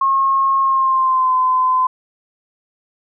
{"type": "tone with pitch glide", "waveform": "sine", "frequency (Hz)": [1082, 1024.2], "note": ["C#6", "C6"], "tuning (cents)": [-42, -37], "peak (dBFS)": -12, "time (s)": [0.01, 1.87], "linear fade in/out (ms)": 5, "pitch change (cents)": -95, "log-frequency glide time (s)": [0.6, 1.34], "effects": []}